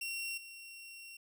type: tone with level steps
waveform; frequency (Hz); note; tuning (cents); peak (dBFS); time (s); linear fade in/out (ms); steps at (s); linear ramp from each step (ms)
sawtooth; 2735; F7; -37; -34 / -45; 0.01-1.17; 5; 0.37; 10
effects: none